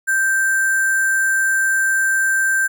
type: tone with sample-and-hold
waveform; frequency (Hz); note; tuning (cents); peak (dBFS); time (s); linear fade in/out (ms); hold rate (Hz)
sine; 1568; G6; 0; -14; 0.07-2.68; 20; 8820
effects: none